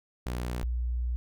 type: tone pair in turn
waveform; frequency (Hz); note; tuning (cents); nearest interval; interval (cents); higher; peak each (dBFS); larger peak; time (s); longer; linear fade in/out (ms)
sawtooth / sine; 60.8 / 60.31; B1 / B1; -26 / -40; unison; 14; first; -27; neither; 0.26-0.63 / 0.63-1.16; second; 0
effects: none